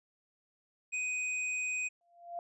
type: tone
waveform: square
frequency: 2499 Hz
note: D#7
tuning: 7 cents sharp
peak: -33 dBFS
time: 0.92-1.89 s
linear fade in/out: 20 ms
type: tone with exponential growth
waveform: sine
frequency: 691 Hz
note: F5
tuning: 19 cents flat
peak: -34 dBFS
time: 2.01-2.39 s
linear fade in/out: 1 ms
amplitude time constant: 81 ms
effects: resampled to 24000 Hz